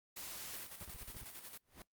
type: noise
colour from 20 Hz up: white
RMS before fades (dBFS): -47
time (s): 0.16-0.64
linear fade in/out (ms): 10
type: noise with tremolo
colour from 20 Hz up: white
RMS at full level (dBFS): -49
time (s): 0.53-1.58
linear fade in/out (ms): 10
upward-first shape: square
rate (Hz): 11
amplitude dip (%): 50
type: noise bursts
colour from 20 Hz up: brown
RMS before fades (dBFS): -50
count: 7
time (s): 0.81-1.236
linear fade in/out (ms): 0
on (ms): 24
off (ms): 43
type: noise with exponential growth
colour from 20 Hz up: pink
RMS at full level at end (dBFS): -49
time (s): 1.6-1.82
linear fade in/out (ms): 1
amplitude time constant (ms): 46
effects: noise-tail reverb RT60 0.1 s tail -17 dB re dry + Opus 48 kbps